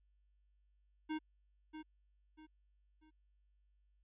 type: tone with echo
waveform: square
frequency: 311.1 Hz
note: D#4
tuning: in tune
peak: -38 dBFS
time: 1.09-1.19 s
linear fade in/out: 20 ms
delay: 640 ms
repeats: 3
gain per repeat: -9 dB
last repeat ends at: 3.11 s
effects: added 50 Hz sine -70 dBFS peak until 4.03 s + resampled to 8000 Hz